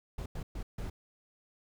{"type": "noise bursts at uneven times", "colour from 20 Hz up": "brown", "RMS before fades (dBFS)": -38, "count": 4, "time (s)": [[0.18, 0.26], [0.35, 0.43], [0.55, 0.63], [0.78, 0.9]], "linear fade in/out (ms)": 5, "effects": []}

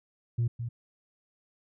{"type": "tone with echo", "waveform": "sine", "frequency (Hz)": 117.9, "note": "A#2", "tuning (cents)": 20, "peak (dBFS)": -22, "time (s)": [0.38, 0.48], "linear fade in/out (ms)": 10, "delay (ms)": 210, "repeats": 1, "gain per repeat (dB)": -9, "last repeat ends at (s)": 0.69, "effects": ["tanh soft clip ceiling -22 dBFS"]}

